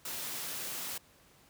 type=high-pass noise; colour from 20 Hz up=white; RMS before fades=-39 dBFS; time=0.05-0.98 s; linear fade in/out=5 ms; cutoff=100 Hz; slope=96 dB/octave; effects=pink hiss -62 dBFS RMS until 1.49 s + high-pass 60 Hz 12 dB/octave